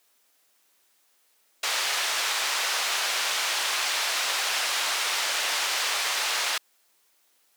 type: band-pass noise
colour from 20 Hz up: white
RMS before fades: -27 dBFS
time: 1.63-6.58 s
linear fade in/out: 5 ms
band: 700 to 4900 Hz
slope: 12 dB/octave
effects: white hiss -66 dBFS RMS until 7.56 s + high-pass 300 Hz 12 dB/octave